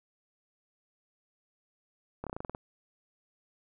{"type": "slowing click train", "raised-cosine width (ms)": 1, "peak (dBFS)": -23, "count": 9, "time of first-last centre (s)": [2.24, 2.549], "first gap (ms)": 27, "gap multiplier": 1.1, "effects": []}